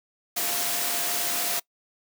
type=tone in noise; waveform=sine; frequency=698.5 Hz; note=F5; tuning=in tune; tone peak=-38 dBFS; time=0.36-1.6 s; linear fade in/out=10 ms; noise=white; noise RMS=-27 dBFS; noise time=0.36-1.6 s; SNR=-14 dB; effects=noise-tail reverb RT60 0.1 s tail -23 dB re dry + high-pass 200 Hz 12 dB/octave